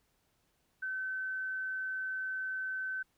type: tone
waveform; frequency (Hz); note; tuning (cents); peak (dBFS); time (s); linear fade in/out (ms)
sine; 1529; G6; -44; -34; 0.82-3.03; 10
effects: pink hiss -75 dBFS RMS until 3.17 s